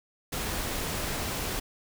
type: noise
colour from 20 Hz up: pink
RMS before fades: -32 dBFS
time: 0.32-1.6 s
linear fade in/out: 10 ms
effects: none